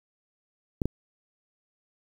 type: clicks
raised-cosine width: 3 ms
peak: -13 dBFS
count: 2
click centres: 0.818 / 0.856 s
effects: 8-bit